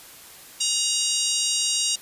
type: harmonic tone with a mistuned harmonic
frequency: 946 Hz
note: A#5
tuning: 25 cents sharp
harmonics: 3 / 4 / 5 / 6 / 7 / 8 / 9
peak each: -29 / -29 / -29 / -29 / -29 / -29 / -29 dBFS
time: 0.6-1.96 s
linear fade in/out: 10 ms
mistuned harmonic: 9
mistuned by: +54 cents
effects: white hiss -45 dBFS RMS until 2.01 s + resampled to 32000 Hz